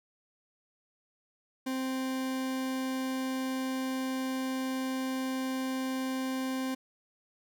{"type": "tone", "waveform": "40% pulse", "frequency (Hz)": 261.6, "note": "C4", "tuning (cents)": 0, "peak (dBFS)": -30, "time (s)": [1.66, 6.75], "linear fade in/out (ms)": 10, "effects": []}